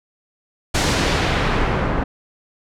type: noise with low-pass filter sweep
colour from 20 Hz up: pink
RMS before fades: -19 dBFS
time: 0.74-2.04 s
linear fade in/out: 10 ms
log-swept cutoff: 8000 to 1100 Hz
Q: 0.83
effects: none